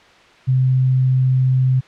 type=tone; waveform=sine; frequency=129.6 Hz; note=C3; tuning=16 cents flat; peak=-12 dBFS; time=0.47-1.81 s; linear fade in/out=20 ms; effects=white hiss -47 dBFS RMS until 1.87 s + low-pass 3000 Hz 12 dB/octave